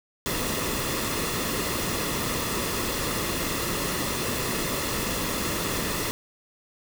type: noise with comb filter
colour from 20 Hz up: pink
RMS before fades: -28 dBFS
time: 0.26-6.11 s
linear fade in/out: 0 ms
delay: 1.3 ms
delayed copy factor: -0.5
effects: none